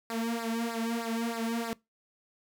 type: tone with flanger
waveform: sawtooth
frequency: 230 Hz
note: A#3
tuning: 23 cents flat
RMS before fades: -32 dBFS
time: 0.1-1.73 s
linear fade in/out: 0 ms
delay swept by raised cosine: 0.31 to 2.91 ms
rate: 3.2 Hz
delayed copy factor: -0.9
effects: noise-tail reverb RT60 0.2 s tail -22 dB re dry